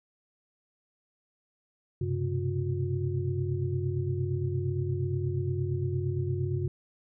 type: tone cluster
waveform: sine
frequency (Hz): 96.2 / 125.3 / 133.9 / 359.8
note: G2 / B2 / C3 / F#4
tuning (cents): -32 / +25 / +40 / -48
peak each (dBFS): -31 / -36 / -31 / -35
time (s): 2.01-6.68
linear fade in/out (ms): 5
effects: none